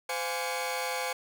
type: tone cluster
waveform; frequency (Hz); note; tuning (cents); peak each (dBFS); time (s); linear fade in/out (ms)
sawtooth; 514 / 706 / 829 / 1156 / 2230; C5 / F5 / G#5 / D6 / C#7; -31 / +19 / -3 / -28 / +10; -31 / -35 / -32 / -39 / -34; 0.09-1.13; 5
effects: none